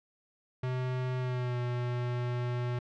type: tone with pitch glide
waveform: square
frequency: 127.5 to 122.38 Hz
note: C3 to B2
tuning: -44 to -15 cents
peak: -31 dBFS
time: 0.63-2.79 s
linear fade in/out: 5 ms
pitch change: -71 cents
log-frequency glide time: 1.19-1.58 s
effects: low-pass 3000 Hz 12 dB/octave